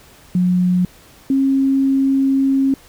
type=tone pair in turn; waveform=sine; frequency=180.4 / 270.3 Hz; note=F#3 / C#4; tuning=-44 / -44 cents; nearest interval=perfect fifth; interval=700 cents; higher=second; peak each=-12 dBFS; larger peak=neither; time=0.35-0.85 / 1.3-2.74 s; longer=second; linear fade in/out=2 ms; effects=pink hiss -46 dBFS RMS until 2.88 s